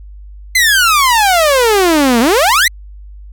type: exponential two-way sweep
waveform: sawtooth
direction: down then up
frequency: 2090 to 223 to 2090 Hz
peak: -4 dBFS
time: 0.55-2.68 s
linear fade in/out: 5 ms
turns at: 2.2 s
effects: added 50 Hz sine -30 dBFS peak until 3.32 s